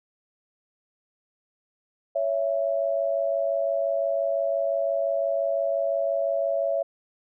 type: tone pair together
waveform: sine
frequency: 559 / 664.8 Hz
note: C#5 / E5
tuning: +14 / +15 cents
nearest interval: minor third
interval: 301 cents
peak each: -25 dBFS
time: 2.15-6.83 s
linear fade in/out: 10 ms
effects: none